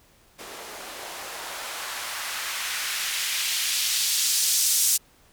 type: noise with band-pass filter sweep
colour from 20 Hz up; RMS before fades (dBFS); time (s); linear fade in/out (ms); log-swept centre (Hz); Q
blue; -27; 0.38-4.98; 20; 370 to 7200; 1
effects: pink hiss -58 dBFS RMS until 5.32 s